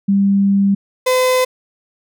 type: tone pair in turn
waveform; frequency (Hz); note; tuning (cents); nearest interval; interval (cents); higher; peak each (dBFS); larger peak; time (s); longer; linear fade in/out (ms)
sine / 35% pulse; 198.1 / 509.4; G3 / C5; +18 / -46; octave + major third; 1636; second; -10; neither; 0.08-0.75 / 1.06-1.45; first; 10
effects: none